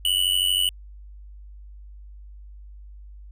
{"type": "tone with amplitude modulation", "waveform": "square", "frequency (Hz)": 2960, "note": "F#7", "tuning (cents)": 0, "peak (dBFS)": -16, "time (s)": [0.05, 0.69], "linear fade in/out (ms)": 2, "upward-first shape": "sine", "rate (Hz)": 92.7, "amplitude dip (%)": 90, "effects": ["added 50 Hz sine -40 dBFS peak until 3.31 s"]}